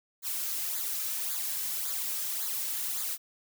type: noise with flanger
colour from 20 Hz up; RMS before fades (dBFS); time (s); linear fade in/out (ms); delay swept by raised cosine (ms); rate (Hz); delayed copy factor
blue; -33; 0.22-3.18; 50; 0.35 to 2.85; 1.8; -0.7
effects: none